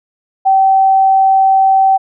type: tone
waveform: sine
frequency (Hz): 771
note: G5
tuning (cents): -29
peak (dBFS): -6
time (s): 0.45-1.98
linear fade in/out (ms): 20
effects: none